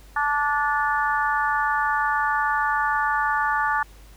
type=harmonic tone; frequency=291.2 Hz; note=D4; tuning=15 cents flat; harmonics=3 / 4 / 5 / 6; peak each=-24 / -25 / -26 / -27 dBFS; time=0.16-3.83 s; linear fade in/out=5 ms; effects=added 50 Hz sine -45 dBFS peak until 4.16 s + pink hiss -53 dBFS RMS until 4.16 s